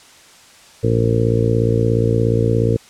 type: harmonic tone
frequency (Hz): 57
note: A#1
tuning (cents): -38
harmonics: 1 / 2 / 3 / 4 / 5 / 6 / 7 / 8 / 9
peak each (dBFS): -28 / -16 / -25 / -24 / -25 / -25 / -28 / -19 / -27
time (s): 0.83-2.77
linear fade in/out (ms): 10
effects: white hiss -45 dBFS RMS until 2.89 s + low-pass 8000 Hz 12 dB/octave